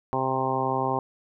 harmonic tone with a mistuned harmonic, 131.8 Hz, C3, 13 cents sharp, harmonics 1 / 2 / 3 / 4 / 5 / 6 / 7 / 8, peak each -33 / -33 / -31 / -33 / -34 / -29 / -30 / -31 dBFS, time 0.13-0.99 s, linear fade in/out 0 ms, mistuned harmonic 1, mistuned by -18 cents, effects none

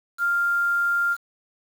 sine tone with quantisation, 1396.9 Hz, F6, in tune, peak -19 dBFS, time 0.18-1.17 s, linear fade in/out 50 ms, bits 7, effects none

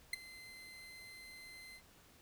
30% pulse tone with ADSR envelope, 2066 Hz, C7, 22 cents flat, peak -29 dBFS, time 0.13-1.82 s, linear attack 4 ms, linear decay 14 ms, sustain -20 dB, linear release 71 ms, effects pink hiss -64 dBFS RMS until 2.21 s

